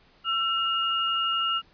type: tone pair together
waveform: sine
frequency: 1344 / 2848 Hz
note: E6 / F7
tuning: +33 / +33 cents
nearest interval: octave + minor second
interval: 1300 cents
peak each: -26 dBFS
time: 0.24-1.62 s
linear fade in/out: 50 ms
effects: pink hiss -59 dBFS RMS until 1.73 s + resampled to 11025 Hz

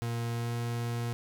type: tone with pitch glide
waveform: 40% pulse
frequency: 117.3 to 118.32 Hz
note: A#2 to A#2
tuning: +11 to +26 cents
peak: -30 dBFS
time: 0.02-1.13 s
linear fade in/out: 0 ms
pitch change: +15 cents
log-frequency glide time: 0.33-0.53 s
effects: none

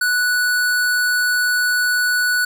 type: tone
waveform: square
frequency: 1478 Hz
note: F#6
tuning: 2 cents flat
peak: -16 dBFS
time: 0.01-2.45 s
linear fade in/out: 5 ms
effects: none

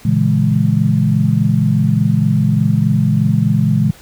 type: chord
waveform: sine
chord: A# half-diminished seventh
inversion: none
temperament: equal with one note detuned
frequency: 116.54 / 141.42 / 164.81 / 207.7 Hz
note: A#2 / C#3 / E3 / G#3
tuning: 0 / +35 / 0 / 0 cents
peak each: -16 dBFS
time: 0.05-3.91 s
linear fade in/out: 5 ms
effects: pink hiss -42 dBFS RMS until 4.01 s

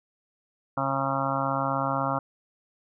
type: harmonic tone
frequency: 136.1 Hz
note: C#3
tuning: 31 cents flat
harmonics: 1 / 2 / 4 / 5 / 6 / 7 / 8 / 9 / 10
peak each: -33 / -33 / -33 / -33 / -33 / -33 / -33 / -33 / -33 dBFS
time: 0.77-2.19 s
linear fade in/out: 5 ms
effects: none

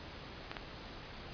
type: clicks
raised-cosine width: 0.3 ms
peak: -23 dBFS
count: 2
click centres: 0.515 / 0.568 s
effects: pink hiss -48 dBFS RMS until 1.33 s + resampled to 11025 Hz

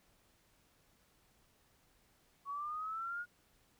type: linear sweep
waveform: sine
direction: up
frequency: 1108.7 to 1445 Hz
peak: -38 dBFS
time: 2.45-3.26 s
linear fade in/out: 50 ms
effects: pink hiss -71 dBFS RMS until 3.79 s

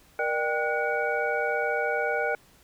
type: tone cluster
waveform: sine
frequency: 471.8 / 601 / 783 / 1459 / 2257 Hz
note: A#4 / D5 / G5 / F#6 / C#7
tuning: +21 / +40 / -2 / -25 / +31 cents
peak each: -30 / -30 / -31 / -29 / -35 dBFS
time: 0.19-2.35 s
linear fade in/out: 2 ms
effects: pink hiss -58 dBFS RMS until 2.63 s

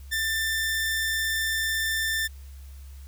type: tone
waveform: sawtooth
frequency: 1782 Hz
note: A6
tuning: 22 cents sharp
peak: -21 dBFS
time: 0.11-2.28 s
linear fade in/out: 20 ms
effects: added 68 Hz sine -40 dBFS peak until 3.07 s + white hiss -57 dBFS RMS until 3.07 s

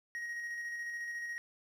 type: tone with tremolo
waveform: triangle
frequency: 1885 Hz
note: A#6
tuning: 19 cents sharp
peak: -35 dBFS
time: 0.15-1.38 s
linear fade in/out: 0 ms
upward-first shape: square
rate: 14 Hz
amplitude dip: 25%
effects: none

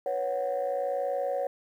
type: chord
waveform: sine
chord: B suspended second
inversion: none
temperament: equal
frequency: 493.9 / 554.4 / 740 Hz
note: B4 / C#5 / F#5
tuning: 0 / 0 / 0 cents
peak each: -33 / -28 / -32 dBFS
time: 0.06-1.47 s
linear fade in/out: 2 ms
effects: tanh soft clip ceiling -21 dBFS + 10-bit

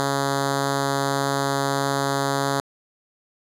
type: tone with notch filter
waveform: 5% pulse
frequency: 138.59 Hz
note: C#3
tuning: in tune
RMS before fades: -23 dBFS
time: 0-2.6 s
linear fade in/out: 0 ms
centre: 2300 Hz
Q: 1.3
effects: low-pass 11000 Hz 12 dB/octave

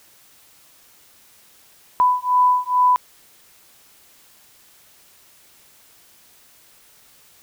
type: beating tone pair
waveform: sine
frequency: 995 / 997.3 Hz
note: B5 / B5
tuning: +13 / +17 cents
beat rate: 2.3 Hz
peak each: -17 dBFS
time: 2-2.96 s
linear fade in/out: 0 ms
effects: white hiss -52 dBFS RMS until 7.42 s

